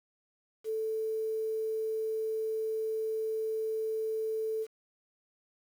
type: tone with quantisation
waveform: sine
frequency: 440 Hz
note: A4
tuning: in tune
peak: -30 dBFS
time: 0.64-4.67 s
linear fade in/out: 50 ms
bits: 9
effects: none